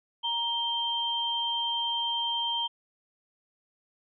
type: tone pair together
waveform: sine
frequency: 938 / 3155 Hz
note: A#5 / G7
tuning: +11 / +10 cents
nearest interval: octave + major sixth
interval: 2099 cents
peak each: -32 / -28 dBFS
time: 0.23-2.68 s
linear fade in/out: 20 ms
effects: none